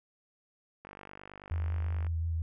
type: click train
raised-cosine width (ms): 0.5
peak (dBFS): -31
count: 61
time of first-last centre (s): 0.85-2.067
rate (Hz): 49.3
type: tone with vibrato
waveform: sine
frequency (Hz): 82.41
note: E2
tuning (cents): 0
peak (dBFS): -29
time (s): 1.51-2.42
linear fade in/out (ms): 0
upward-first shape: sine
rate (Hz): 5.6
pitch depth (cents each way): 22
effects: none